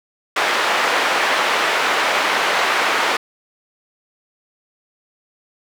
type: band-pass noise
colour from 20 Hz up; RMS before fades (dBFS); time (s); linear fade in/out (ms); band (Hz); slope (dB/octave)
white; -18; 0.36-3.17; 5; 490 to 2000; 12
effects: none